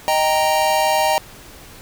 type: chord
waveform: square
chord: Eb major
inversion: none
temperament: equal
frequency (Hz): 622.3 / 784 / 932.3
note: Eb5 / G5 / Bb5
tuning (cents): 0 / 0 / 0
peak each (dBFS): -20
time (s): 0.08-1.18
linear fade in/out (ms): 0
effects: pink hiss -41 dBFS RMS until 1.81 s